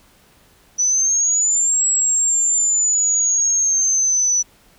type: exponential two-way sweep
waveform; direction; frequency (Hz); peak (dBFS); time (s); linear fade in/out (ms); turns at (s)
sine; up then down; 5920 to 7740 to 5920; -14; 0.78-4.43; 20; 1.87
effects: pink hiss -53 dBFS RMS until 4.78 s